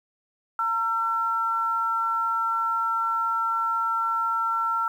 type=tone pair together; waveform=sine; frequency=914.4 / 1351 Hz; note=A#5 / E6; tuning=-34 / +42 cents; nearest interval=perfect fifth; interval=676 cents; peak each=-29 / -23 dBFS; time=0.59-4.88 s; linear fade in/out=2 ms; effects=9-bit